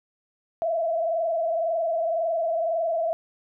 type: tone with frequency modulation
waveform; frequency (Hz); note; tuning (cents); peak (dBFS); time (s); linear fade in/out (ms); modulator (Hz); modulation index
sine; 663; E5; +10; -22; 0.62-3.13; 0; 21.9; 1.2
effects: none